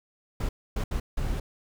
brown noise bursts at uneven times, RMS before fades -28 dBFS, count 4, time 0.4-0.49 / 0.76-0.84 / 0.91-1 / 1.17-1.4 s, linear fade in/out 5 ms, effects none

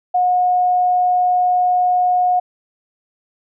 sine tone, 724 Hz, F#5, 38 cents flat, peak -12 dBFS, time 0.14-2.4 s, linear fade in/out 10 ms, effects none

